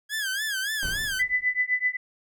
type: tone with vibrato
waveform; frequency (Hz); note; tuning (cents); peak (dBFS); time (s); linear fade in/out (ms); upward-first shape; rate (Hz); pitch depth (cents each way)
sawtooth; 1638; G#6; -24; -23; 0.09-1.23; 50; sine; 3.5; 130
type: noise with exponential decay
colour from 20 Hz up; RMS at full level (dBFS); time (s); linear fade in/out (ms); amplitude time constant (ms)
brown; -30; 0.83-1.62; 0; 170
type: tone with tremolo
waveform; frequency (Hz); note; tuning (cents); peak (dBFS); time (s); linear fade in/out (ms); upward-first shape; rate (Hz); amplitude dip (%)
sine; 1999; B6; +20; -18; 1.19-1.97; 10; triangle; 7.8; 100
effects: none